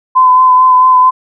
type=tone with vibrato; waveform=sine; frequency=1018 Hz; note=C6; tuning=48 cents flat; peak=-3 dBFS; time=0.15-1.11 s; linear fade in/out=20 ms; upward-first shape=sine; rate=4.5 Hz; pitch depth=18 cents each way; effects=none